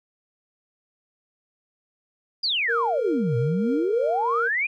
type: exponential two-way sweep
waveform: sine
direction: down then up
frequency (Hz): 4978 to 116.54 to 2509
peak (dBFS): -21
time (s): 2.43-4.67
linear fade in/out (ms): 10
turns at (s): 3.37
type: tone with tremolo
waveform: triangle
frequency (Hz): 466.2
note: A#4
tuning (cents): 0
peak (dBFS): -22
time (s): 2.68-4.49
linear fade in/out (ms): 20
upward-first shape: triangle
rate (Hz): 3.1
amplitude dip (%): 45
effects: none